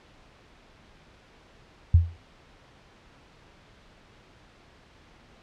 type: tone with exponential decay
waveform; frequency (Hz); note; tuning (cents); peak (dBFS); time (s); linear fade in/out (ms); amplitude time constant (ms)
sine; 84.6; E2; +45; -10; 1.94-2.17; 5; 48
effects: pink hiss -55 dBFS RMS until 5.42 s + low-pass 4000 Hz 12 dB/octave